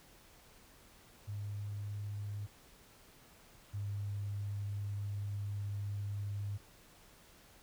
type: tone pair in turn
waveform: sine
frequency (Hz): 102.6 / 101.42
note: G#2 / G#2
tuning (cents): -21 / -41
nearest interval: unison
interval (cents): 20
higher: first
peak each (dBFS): -38 / -36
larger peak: second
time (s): 1.27-2.47 / 3.73-6.58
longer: second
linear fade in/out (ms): 20
effects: pink hiss -61 dBFS RMS until 7.62 s